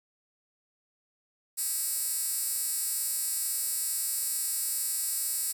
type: tone with high-pass filter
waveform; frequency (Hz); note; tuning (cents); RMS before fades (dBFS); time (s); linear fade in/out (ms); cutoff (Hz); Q
10% pulse; 322.2; E4; -39; -31; 1.57-5.53; 20; 9200; 1.9
effects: none